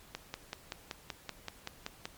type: click train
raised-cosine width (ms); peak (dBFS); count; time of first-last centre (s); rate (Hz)
0.2; -20; 11; 0.15-2.055; 5.25
effects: pink hiss -57 dBFS RMS until 2.17 s + MP3 96 kbps